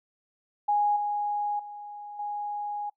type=tone with level steps; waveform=sine; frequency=827 Hz; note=G#5; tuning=8 cents flat; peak=-21 / -26 / -38 / -30 dBFS; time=0.68-2.9 s; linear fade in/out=10 ms; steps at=0.96 / 1.59 / 2.19 s; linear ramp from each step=5 ms; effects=noise-tail reverb RT60 0.1 s tail -21 dB re dry